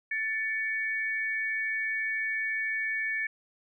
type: tone pair together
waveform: sine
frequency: 1760 / 2247 Hz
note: A6 / C#7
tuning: 0 / +23 cents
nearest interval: major third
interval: 423 cents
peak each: -30 / -32 dBFS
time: 0.11-3.27 s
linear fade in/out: 5 ms
effects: none